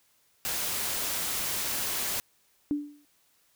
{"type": "noise", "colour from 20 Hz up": "white", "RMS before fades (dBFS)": -31, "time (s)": [0.45, 2.2], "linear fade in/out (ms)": 0}
{"type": "tone with exponential decay", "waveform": "sine", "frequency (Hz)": 292.3, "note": "D4", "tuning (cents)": -8, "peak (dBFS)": -22, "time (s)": [2.71, 3.05], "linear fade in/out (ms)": 0, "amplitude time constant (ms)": 72}
{"effects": ["white hiss -67 dBFS RMS until 3.55 s"]}